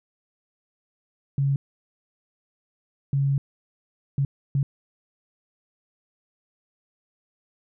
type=tone bursts at uneven times; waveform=sine; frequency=138.59 Hz; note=C#3; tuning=in tune; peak=-19 dBFS; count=4; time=1.38-1.56 / 3.13-3.38 / 4.18-4.25 / 4.55-4.63 s; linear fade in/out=2 ms; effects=none